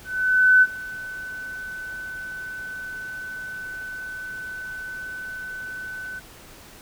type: tone with ADSR envelope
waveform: sine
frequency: 1509 Hz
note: F#6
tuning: 34 cents sharp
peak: -10 dBFS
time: 0.04-6.2 s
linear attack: 580 ms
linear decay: 43 ms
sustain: -21 dB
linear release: 17 ms
effects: pink hiss -46 dBFS RMS until 6.81 s